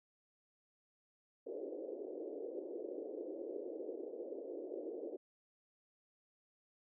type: band-pass noise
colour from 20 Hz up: white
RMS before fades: -45 dBFS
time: 1.46-5.17 s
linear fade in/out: 10 ms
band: 310 to 530 Hz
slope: 48 dB/octave
effects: none